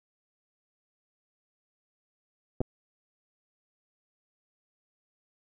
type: clicks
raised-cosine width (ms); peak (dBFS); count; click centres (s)
2; -16; 2; 2.606 / 2.614
effects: none